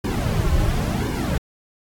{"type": "noise with flanger", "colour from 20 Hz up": "brown", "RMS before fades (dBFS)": -21, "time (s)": [0.04, 1.38], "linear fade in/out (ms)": 5, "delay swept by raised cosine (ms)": [1.5, 4.3], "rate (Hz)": 0.95, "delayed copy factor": -1, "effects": ["AAC 64 kbps"]}